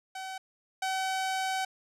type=tone pair in turn; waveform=sawtooth; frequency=760 / 760 Hz; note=F#5 / F#5; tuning=+46 / +46 cents; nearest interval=unison; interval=0 cents; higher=neither; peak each=-33 / -25 dBFS; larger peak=second; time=0.15-0.38 / 0.82-1.65 s; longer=second; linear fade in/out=5 ms; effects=low-pass 10000 Hz 12 dB/octave